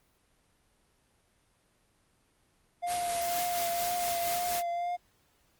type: tone with vibrato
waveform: triangle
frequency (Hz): 698.5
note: F5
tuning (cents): 0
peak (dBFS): -28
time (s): 2.82-4.97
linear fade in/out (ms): 20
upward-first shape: triangle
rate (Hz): 2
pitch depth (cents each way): 28
type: noise with tremolo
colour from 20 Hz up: white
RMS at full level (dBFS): -34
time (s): 2.86-4.63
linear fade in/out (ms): 50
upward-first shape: sine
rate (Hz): 4.3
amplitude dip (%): 35
effects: pink hiss -69 dBFS RMS until 5.59 s + Opus 32 kbps